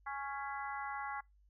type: harmonic tone with a mistuned harmonic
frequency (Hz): 277.2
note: C#4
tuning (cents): 0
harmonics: 3 / 4 / 5 / 6 / 7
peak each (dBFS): -42 / -44 / -46 / -48 / -49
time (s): 0.06-1.21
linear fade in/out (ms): 10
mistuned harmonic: 7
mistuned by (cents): +50
effects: noise-tail reverb RT60 0.2 s tail -25 dB re dry + added 50 Hz sine -64 dBFS peak until 1.49 s